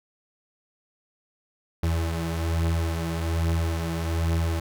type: beating tone pair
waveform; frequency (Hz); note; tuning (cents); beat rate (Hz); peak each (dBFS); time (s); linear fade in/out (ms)
35% pulse; 82.41 / 83.61; E2 / E2; 0 / +25; 1.2; -23 / -28; 1.83-4.6; 5
effects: none